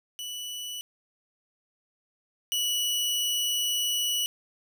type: tone pair in turn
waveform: sawtooth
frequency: 2960 / 2943 Hz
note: F#7 / F#7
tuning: 0 / -10 cents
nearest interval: unison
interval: 10 cents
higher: first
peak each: -31 / -22 dBFS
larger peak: second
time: 0.19-0.81 / 2.52-4.26 s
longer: second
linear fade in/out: 0 ms
effects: none